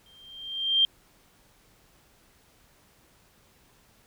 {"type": "tone with exponential growth", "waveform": "sine", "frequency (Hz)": 3174, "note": "G7", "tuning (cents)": 21, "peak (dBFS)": -16, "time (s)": [0.06, 0.85], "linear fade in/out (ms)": 1, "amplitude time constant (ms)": 170, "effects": ["pink hiss -61 dBFS RMS until 4.06 s"]}